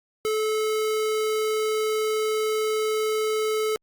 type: tone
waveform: square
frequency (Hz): 433.3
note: A4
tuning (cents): -27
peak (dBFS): -23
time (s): 0.25-3.76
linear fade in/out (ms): 0
effects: Opus 48 kbps